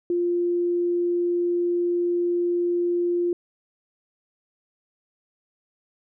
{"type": "tone", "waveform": "sine", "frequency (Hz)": 349.2, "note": "F4", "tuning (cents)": 0, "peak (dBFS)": -20, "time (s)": [0.1, 3.33], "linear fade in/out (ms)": 2, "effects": []}